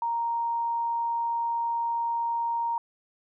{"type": "tone", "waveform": "sine", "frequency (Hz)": 932.3, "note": "A#5", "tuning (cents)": 0, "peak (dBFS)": -25, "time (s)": [0.02, 2.78], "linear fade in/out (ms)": 2, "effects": []}